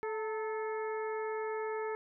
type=harmonic tone with a mistuned harmonic; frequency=434.1 Hz; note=A4; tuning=23 cents flat; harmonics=1 / 2 / 3 / 4 / 5; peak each=-35 / -41 / -45 / -47 / -49 dBFS; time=0.03-1.95 s; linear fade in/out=0 ms; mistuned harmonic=2; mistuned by=+54 cents; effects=none